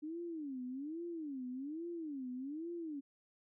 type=tone with vibrato; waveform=sine; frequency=293.7 Hz; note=D4; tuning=in tune; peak=-40 dBFS; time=0.02-3.01 s; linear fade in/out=20 ms; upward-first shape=sine; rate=1.2 Hz; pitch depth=280 cents each way; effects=none